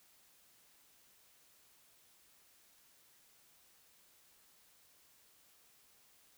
silence, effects white hiss -67 dBFS RMS until 6.37 s

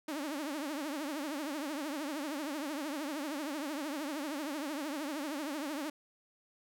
sawtooth tone with vibrato, 293.7 Hz, D4, in tune, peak -32 dBFS, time 0.08-5.9 s, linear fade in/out 5 ms, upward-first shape triangle, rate 13 Hz, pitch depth 180 cents each way, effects none

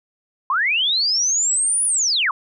sine linear two-way sweep, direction up then down, 987.8 to 9956 to 987.8 Hz, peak -16 dBFS, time 0.5-2.31 s, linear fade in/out 2 ms, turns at 1.85 s, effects none

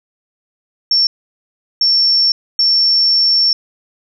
sine tone bursts at uneven times, 5440 Hz, F8, 46 cents flat, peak -9 dBFS, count 3, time 0.91-1.07 / 1.81-2.32 / 2.59-3.53 s, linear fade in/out 2 ms, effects none

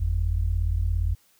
sine tone pair together, 47.7 / 85 Hz, G1 / F2, -47 / -46 cents, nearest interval minor seventh, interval 1001 cents, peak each -24 dBFS, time 0-1.15 s, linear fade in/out 10 ms, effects white hiss -62 dBFS RMS until 1.39 s

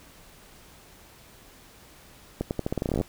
accelerating click train, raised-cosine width 2 ms, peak -13 dBFS, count 16, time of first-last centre 2.41-3.012 s, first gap 99 ms, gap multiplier 0.85, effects pink hiss -52 dBFS RMS until 3.08 s

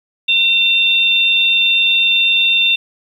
sine tone pair together, 2722 / 3598 Hz, F7 / A7, -45 / +38 cents, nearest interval perfect fourth, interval 483 cents, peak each -13 dBFS, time 0.28-2.76 s, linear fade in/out 10 ms, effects 8-bit

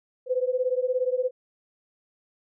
sine beating tone pair, 499.9 / 516.9 Hz, B4 / C5, +21 / -21 cents, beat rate 17 Hz, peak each -25 / -26 dBFS, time 0.26-1.31 s, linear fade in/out 50 ms, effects none

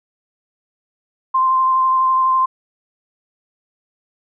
sine tone with vibrato, 1044 Hz, C6, 4 cents flat, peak -12 dBFS, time 1.34-2.46 s, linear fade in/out 10 ms, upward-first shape sine, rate 12 Hz, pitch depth 12 cents each way, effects none

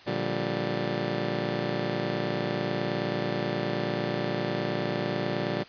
15% pulse chord, G minor seventh, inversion first, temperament just, 117.6 / 147 / 176.4 / 196 Hz, Bb2 / D3 / F3 / G3, +16 / +2 / +18 / 0 cents, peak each -28 / -27 / -29 / -27 dBFS, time 0.06-5.64 s, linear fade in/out 20 ms, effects white hiss -50 dBFS RMS until 5.68 s + resampled to 11025 Hz

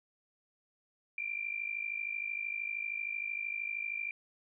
sine tone with amplitude modulation, 2369 Hz, D7, 14 cents sharp, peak -31 dBFS, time 1.18-4.11 s, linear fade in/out 2 ms, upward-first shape sine, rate 53 Hz, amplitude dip 80%, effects none

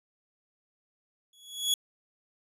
sawtooth tone with exponential growth, 3366 Hz, G#7, 23 cents sharp, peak -18 dBFS, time 1.33-1.74 s, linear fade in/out 2 ms, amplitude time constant 89 ms, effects resampled to 32000 Hz

